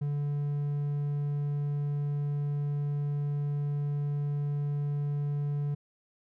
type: tone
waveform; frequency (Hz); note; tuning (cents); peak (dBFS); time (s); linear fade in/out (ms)
triangle; 144.8; D3; -24; -26; 0.01-5.75; 10
effects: none